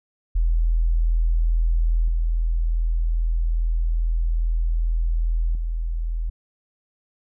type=tone with level steps; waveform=sine; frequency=41.2 Hz; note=E1; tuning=in tune; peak=-16 / -18 / -22 dBFS; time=0.35-6.3 s; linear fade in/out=10 ms; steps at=2.08 / 5.55 s; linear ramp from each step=2 ms; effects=none